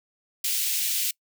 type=high-pass noise; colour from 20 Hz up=white; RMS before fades=-26 dBFS; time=0.44-1.11 s; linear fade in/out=5 ms; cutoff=2400 Hz; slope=24 dB/octave; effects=noise-tail reverb RT60 0.1 s tail -25 dB re dry